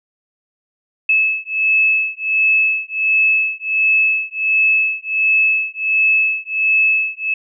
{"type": "beating tone pair", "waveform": "sine", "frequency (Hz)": [2600, 2601.4], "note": ["E7", "E7"], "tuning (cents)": [-24, -24], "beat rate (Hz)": 1.4, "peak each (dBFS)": -16, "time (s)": [1.09, 7.34], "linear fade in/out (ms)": 5, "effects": []}